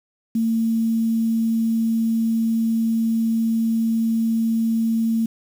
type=tone with quantisation; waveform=sine; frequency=226.2 Hz; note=A3; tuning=48 cents sharp; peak=-17 dBFS; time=0.35-5.26 s; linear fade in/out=5 ms; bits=7; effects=none